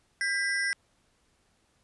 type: ring-modulated tone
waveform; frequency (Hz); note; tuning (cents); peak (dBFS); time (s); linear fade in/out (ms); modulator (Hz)
square; 1793; A6; +32; -24; 0.21-0.73; 0; 187
effects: pink hiss -69 dBFS RMS until 1.83 s + resampled to 24000 Hz